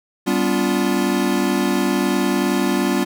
square chord, G dominant seventh, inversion none, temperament equal with one note detuned, 196 / 246.9 / 286.3 / 349.2 Hz, G3 / B3 / D4 / F4, 0 / 0 / -44 / 0 cents, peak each -23 dBFS, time 0.26-3.05 s, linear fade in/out 20 ms, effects none

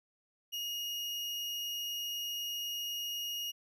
35% pulse tone, 2868 Hz, F7, 45 cents sharp, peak -34 dBFS, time 0.52-3.52 s, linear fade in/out 20 ms, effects none

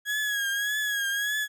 35% pulse tone with vibrato, 1661.2 Hz, G#6, in tune, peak -24 dBFS, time 0.05-1.48 s, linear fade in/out 50 ms, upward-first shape triangle, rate 1.7 Hz, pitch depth 67 cents each way, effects none

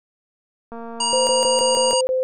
click train, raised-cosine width 1 ms, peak -22 dBFS, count 282, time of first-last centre 0.72-1.936 s, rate 231 Hz
harmonic tone, 950 Hz, A#5, 33 cents sharp, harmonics 1 / 3 / 5 / 7 / 9, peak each -23 / -25 / -25 / -28 / -25 dBFS, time 1-2.01 s, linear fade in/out 5 ms
sine tone bursts, 516 Hz, C5, 24 cents flat, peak -17 dBFS, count 7, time 1.13-2.23 s, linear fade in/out 0 ms, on 140 ms, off 20 ms
effects none

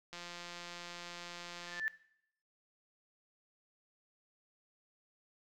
click train, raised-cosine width 0.2 ms, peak -29 dBFS, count 291, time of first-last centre 0.13-1.797 s, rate 174 Hz
sine tone with exponential growth, 1760 Hz, A6, in tune, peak -29 dBFS, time 1.56-1.88 s, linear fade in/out 0 ms, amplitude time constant 69 ms
effects noise-tail reverb RT60 0.7 s tail -18 dB re dry

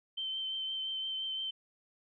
sine tone with vibrato, 3100 Hz, G7, 20 cents flat, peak -34 dBFS, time 0.17-1.51 s, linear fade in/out 10 ms, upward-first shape triangle, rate 5.8 Hz, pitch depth 19 cents each way, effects none

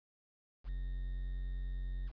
triangle tone with quantisation, 45.03 Hz, F#1, 46 cents flat, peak -34 dBFS, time 0.64-2.12 s, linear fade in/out 50 ms, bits 10, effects resampled to 11025 Hz

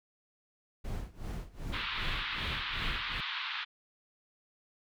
brown noise with tremolo, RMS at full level -36 dBFS, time 0.84-3.21 s, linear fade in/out 10 ms, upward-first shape sine, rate 2.6 Hz, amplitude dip 90%
white band-pass noise, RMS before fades -37 dBFS, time 1.72-3.65 s, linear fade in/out 20 ms, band 960 to 3800 Hz, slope 48 dB/octave
effects none

